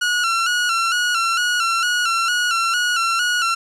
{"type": "tone with vibrato", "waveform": "sawtooth", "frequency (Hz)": 1404, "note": "F6", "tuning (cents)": 9, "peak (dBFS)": -13, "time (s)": [0.01, 3.55], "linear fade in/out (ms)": 10, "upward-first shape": "square", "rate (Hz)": 2.2, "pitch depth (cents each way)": 60, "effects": ["low-pass 8000 Hz 12 dB/octave", "9-bit"]}